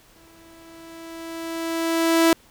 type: tone with exponential growth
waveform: sawtooth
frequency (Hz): 329.6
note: E4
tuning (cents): 0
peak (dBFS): -9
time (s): 0.16-2.33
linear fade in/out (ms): 1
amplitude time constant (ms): 470
effects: pink hiss -54 dBFS RMS until 2.5 s